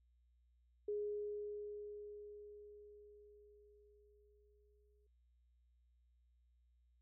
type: tone with exponential decay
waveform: sine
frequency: 415.3 Hz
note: G#4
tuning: in tune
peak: -37 dBFS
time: 0.88-5.07 s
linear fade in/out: 5 ms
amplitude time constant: 910 ms
effects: added 60 Hz sine -70 dBFS peak until 7.01 s